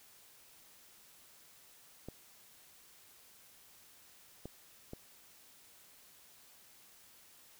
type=clicks; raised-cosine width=2 ms; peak=-30 dBFS; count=3; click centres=2.086 / 4.456 / 4.934 s; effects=white hiss -61 dBFS RMS until 7.59 s